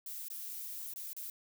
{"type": "noise with dropouts", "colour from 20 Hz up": "violet", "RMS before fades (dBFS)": -43, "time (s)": [0.06, 1.3], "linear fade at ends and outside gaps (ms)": 2, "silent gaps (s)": [[0.284, 0.301], [0.937, 0.96], [1.132, 1.165]], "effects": []}